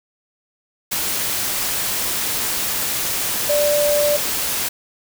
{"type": "tone in noise", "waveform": "sine", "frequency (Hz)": 587.3, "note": "D5", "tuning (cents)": 0, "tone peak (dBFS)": -15, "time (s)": [3.49, 4.17], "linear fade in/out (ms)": 10, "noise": "white", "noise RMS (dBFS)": -22, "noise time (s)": [0.91, 4.69], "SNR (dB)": 4, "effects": []}